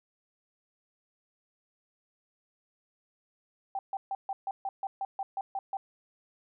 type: tone bursts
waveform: sine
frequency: 781 Hz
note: G5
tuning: 7 cents flat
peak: -30 dBFS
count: 12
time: 3.75-5.77 s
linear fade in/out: 2 ms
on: 40 ms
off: 140 ms
effects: none